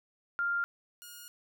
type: tone pair in turn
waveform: sine / 5% pulse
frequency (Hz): 1396.9 / 1432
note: F6 / F6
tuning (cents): 0 / +43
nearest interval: unison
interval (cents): 43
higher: second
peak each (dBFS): -28 / -35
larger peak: first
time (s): 0.39-0.64 / 1.02-1.28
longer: second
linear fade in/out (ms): 0
effects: none